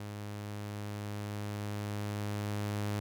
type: tone with level ramp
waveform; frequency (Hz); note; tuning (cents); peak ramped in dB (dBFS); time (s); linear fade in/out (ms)
sawtooth; 103.5; G#2; -5; -36 to -28; 0-3; 5
effects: none